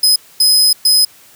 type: tone bursts at uneven times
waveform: sawtooth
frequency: 5050 Hz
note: D#8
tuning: 25 cents sharp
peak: -5 dBFS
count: 3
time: 0.03-0.16 / 0.4-0.73 / 0.85-1.05 s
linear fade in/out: 5 ms
effects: white hiss -44 dBFS RMS until 1.35 s + high-pass 60 Hz 12 dB/octave